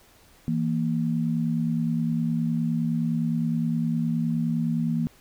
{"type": "tone pair together", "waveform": "sine", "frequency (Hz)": [163.4, 233.1], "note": ["E3", "A#3"], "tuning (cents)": [-15, 0], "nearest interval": "tritone", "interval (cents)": 615, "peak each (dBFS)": -25, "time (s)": [0.48, 5.07], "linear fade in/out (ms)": 0, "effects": ["pink hiss -56 dBFS RMS until 5.2 s"]}